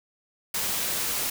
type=noise; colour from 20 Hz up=white; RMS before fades=-28 dBFS; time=0.54-1.3 s; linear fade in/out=5 ms; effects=none